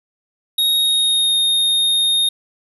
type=tone with pitch glide; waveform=square; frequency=3755 to 3697 Hz; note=A#7 to A#7; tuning=+12 to -15 cents; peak=-14 dBFS; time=0.58-2.29 s; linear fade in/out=5 ms; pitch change=-27 cents; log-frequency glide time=0.76-1.37 s; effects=none